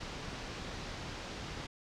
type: low-pass noise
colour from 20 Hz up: pink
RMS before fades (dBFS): -43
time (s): 0-1.67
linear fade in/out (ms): 10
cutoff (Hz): 5900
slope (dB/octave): 24
effects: none